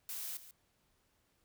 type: noise with echo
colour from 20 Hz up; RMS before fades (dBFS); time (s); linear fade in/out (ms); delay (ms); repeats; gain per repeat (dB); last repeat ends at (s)
blue; -42; 0.09-0.37; 2; 140; 1; -13; 0.51
effects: pink hiss -75 dBFS RMS until 1.44 s